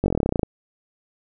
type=slowing click train; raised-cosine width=2 ms; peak=-7 dBFS; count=15; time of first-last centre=0.04-0.432 s; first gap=20 ms; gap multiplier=1.05; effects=none